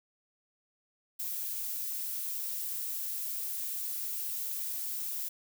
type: noise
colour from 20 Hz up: violet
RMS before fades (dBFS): -36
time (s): 1.19-5.29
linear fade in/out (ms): 10
effects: none